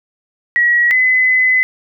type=tone pair in turn; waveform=sine; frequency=1915 / 2022 Hz; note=A#6 / B6; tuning=+46 / +40 cents; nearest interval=minor second; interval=94 cents; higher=second; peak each=-9 dBFS; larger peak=neither; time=0.56-0.91 / 0.91-1.63 s; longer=second; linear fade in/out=0 ms; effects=none